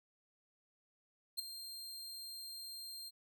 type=tone with ADSR envelope; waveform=sawtooth; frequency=4186 Hz; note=C8; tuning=in tune; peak=-31 dBFS; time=1.37-3.11 s; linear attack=22 ms; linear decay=11 ms; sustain=-12 dB; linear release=33 ms; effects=none